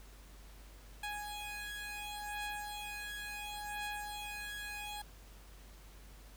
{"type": "beating tone pair", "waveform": "15% pulse", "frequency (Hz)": [830.6, 831.31], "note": ["G#5", "G#5"], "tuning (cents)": [0, 1], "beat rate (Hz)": 0.71, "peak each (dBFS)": [-38, -37], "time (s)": [1.03, 5.02], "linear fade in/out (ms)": 5, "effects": ["added 49 Hz sine -53 dBFS peak until 6.36 s", "pink hiss -60 dBFS RMS until 6.36 s"]}